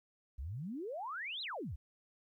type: exponential two-way sweep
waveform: sine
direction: up then down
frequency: 58.27 to 4186 to 58.27 Hz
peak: -39 dBFS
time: 0.38-1.76 s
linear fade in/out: 10 ms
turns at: 1.42 s
effects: 13-bit